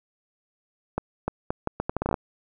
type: accelerating click train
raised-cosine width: 1 ms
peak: -11 dBFS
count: 13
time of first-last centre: 0.98-2.142 s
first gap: 300 ms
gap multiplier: 0.75
effects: none